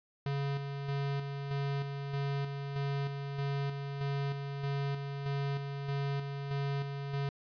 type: tone with tremolo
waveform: square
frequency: 140 Hz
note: C#3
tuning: 18 cents sharp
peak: -32 dBFS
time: 0.26-7.29 s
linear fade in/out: 2 ms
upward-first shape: square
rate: 1.6 Hz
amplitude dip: 45%
effects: resampled to 11025 Hz